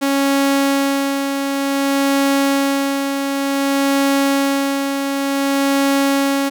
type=tone with tremolo; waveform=sawtooth; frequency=276.5 Hz; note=C#4; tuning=4 cents flat; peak=-9 dBFS; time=0.01-6.5 s; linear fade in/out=20 ms; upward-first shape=sine; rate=0.55 Hz; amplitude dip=45%; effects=none